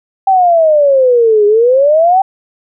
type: exponential two-way sweep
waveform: sine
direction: down then up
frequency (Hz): 784 to 408 to 784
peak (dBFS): -5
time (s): 0.27-2.22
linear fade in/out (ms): 5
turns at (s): 1.46
effects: none